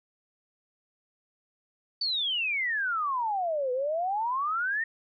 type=exponential two-way sweep; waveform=sine; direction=down then up; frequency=4601 to 491.6 to 1872 Hz; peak=-26 dBFS; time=2.01-4.84 s; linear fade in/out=5 ms; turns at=3.72 s; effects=none